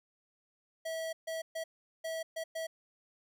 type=tone bursts at uneven times; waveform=square; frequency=649 Hz; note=E5; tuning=27 cents flat; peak=-36 dBFS; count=6; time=0.85-1.13 / 1.27-1.42 / 1.55-1.64 / 2.04-2.23 / 2.36-2.44 / 2.55-2.67 s; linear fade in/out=10 ms; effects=none